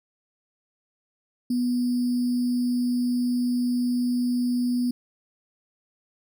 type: tone with sample-and-hold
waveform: sine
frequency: 245.4 Hz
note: B3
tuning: 11 cents flat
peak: -21 dBFS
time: 1.5-4.91 s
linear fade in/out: 5 ms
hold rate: 4900 Hz
effects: none